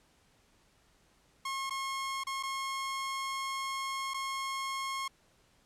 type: tone with dropouts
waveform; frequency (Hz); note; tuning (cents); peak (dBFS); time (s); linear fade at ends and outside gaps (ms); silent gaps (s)
sawtooth; 1080; C#6; -45; -30; 1.45-5.08; 5; 1.697-1.706 / 2.237-2.268 / 2.428-2.433 / 4.137-4.142
effects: pink hiss -67 dBFS RMS until 5.65 s + low-pass 10000 Hz 12 dB/octave